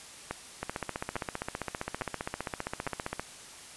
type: two click trains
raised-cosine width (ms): 0.5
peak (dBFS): -17 / -17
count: 4 / 40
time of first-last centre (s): 0.31-2.874 / 0.63-3.196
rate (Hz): 1.17 / 15.2
effects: white hiss -48 dBFS RMS until 3.76 s + resampled to 24000 Hz